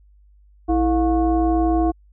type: tone with frequency modulation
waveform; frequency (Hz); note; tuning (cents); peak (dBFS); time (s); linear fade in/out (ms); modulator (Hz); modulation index
sine; 327.6; E4; -11; -15; 0.68-1.92; 20; 384; 1
effects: added 50 Hz sine -49 dBFS peak until 2.12 s